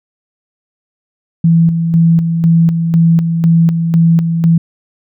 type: tone with tremolo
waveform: sine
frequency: 166.1 Hz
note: E3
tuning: 13 cents sharp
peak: -5 dBFS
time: 1.44-4.58 s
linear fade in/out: 5 ms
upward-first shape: square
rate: 2 Hz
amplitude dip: 50%
effects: none